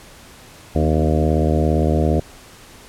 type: harmonic tone with a mistuned harmonic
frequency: 77.6 Hz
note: D#2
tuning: 4 cents flat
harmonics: 1 / 2 / 3 / 4 / 5 / 6 / 7 / 8 / 9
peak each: -18 / -21 / -23 / -24 / -25 / -26 / -26 / -27 / -28 dBFS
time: 0.75-2.2 s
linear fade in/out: 5 ms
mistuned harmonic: 3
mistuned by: +39 cents
effects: pink hiss -43 dBFS RMS until 2.88 s + low-pass 12000 Hz 12 dB/octave